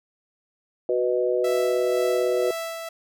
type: chord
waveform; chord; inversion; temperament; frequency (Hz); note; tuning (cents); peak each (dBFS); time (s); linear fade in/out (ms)
sine; B major; second; equal; 370 / 493.9 / 622.3; F#4 / B4 / D#5; 0 / 0 / 0; -24 / -23 / -27; 0.89-2.51; 2
type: tone with tremolo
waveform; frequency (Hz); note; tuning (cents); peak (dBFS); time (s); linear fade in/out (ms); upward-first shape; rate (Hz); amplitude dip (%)
sawtooth; 660; E5; +2; -24; 1.44-2.89; 5; sine; 2; 40
effects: none